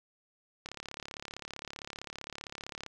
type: click train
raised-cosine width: 0.2 ms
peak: -23 dBFS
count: 79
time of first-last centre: 0.66-2.863 s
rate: 35.4 Hz
effects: none